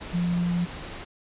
sine tone in noise, 174.61 Hz, F3, in tune, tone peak -22 dBFS, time 0.13-0.66 s, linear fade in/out 20 ms, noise pink, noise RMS -38 dBFS, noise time 0-1.05 s, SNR +13 dB, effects resampled to 8000 Hz

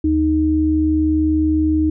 sine tone pair together, 77.3 / 310.4 Hz, D#2 / D#4, -11 / -4 cents, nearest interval 2 octaves, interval 2407 cents, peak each -20 / -14 dBFS, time 0.04-1.9 s, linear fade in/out 5 ms, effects none

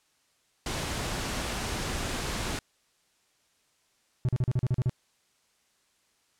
pink noise, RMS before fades -32 dBFS, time 0.66-2.59 s, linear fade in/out 2 ms
triangle tone bursts, 125.6 Hz, B2, 30 cents sharp, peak -20 dBFS, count 9, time 4.25-4.895 s, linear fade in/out 0 ms, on 37 ms, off 39 ms
effects white hiss -69 dBFS RMS until 6.39 s + low-pass 9000 Hz 12 dB/octave

